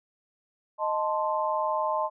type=chord; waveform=sine; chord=A diminished; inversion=second; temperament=equal; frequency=622.3 / 880 / 1046.5 Hz; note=Eb5 / A5 / C6; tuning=0 / 0 / 0 cents; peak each=-29 dBFS; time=0.78-2.1 s; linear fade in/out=50 ms; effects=none